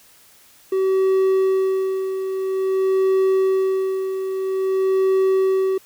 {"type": "tone with tremolo", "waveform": "triangle", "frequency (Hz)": 381.3, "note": "G4", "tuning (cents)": -48, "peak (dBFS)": -12, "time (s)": [0.72, 5.78], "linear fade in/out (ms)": 5, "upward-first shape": "sine", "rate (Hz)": 0.5, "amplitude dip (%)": 60, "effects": ["white hiss -51 dBFS RMS until 5.85 s"]}